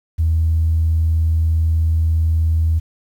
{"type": "tone", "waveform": "sine", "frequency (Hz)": 80.8, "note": "E2", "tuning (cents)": -34, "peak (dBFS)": -12, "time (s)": [0.18, 2.8], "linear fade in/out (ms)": 20, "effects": ["tanh soft clip ceiling -8 dBFS", "8-bit"]}